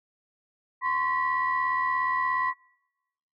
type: tone cluster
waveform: sine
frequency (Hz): 1030 / 1107 / 1943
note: C6 / C#6 / B6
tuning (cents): -28 / -3 / -29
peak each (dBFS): -25 / -32 / -29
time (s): 0.81-2.54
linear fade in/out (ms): 50
effects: noise-tail reverb RT60 1.0 s tail -26 dB re dry + tanh soft clip ceiling -15 dBFS